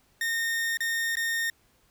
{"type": "tone with dropouts", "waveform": "40% pulse", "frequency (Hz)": 1836, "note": "A#6", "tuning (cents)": -27, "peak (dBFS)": -25, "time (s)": [0.21, 1.5], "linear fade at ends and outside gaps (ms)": 2, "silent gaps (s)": [[0.772, 0.805], [1.155, 1.169]], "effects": ["pink hiss -65 dBFS RMS until 1.9 s"]}